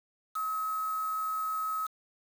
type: tone with quantisation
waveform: sine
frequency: 1281 Hz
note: E6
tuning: 50 cents flat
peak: -30 dBFS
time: 0.35-1.87 s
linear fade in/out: 10 ms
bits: 7
effects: none